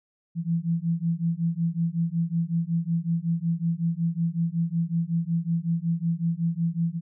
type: beating tone pair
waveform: sine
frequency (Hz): 164.81 / 170.21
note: E3 / F3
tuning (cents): 0 / -44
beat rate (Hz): 5.4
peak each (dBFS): -26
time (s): 0.35-7.01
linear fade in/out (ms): 50
effects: none